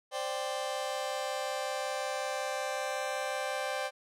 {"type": "chord", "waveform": "sawtooth", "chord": "C suspended second", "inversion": "none", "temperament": "just", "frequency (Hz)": [523.3, 588.7, 784.9], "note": ["C5", "D5", "G5"], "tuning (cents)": [0, 4, 2], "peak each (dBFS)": -33, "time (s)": [0.11, 3.91], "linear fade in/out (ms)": 50, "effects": ["low-pass 10000 Hz 12 dB/octave"]}